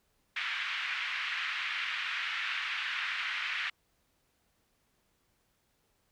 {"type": "band-pass noise", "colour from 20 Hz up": "white", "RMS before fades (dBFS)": -35, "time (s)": [0.36, 3.7], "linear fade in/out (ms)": 5, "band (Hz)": [1400, 2800], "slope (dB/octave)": 24, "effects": ["pink hiss -74 dBFS RMS until 6.11 s"]}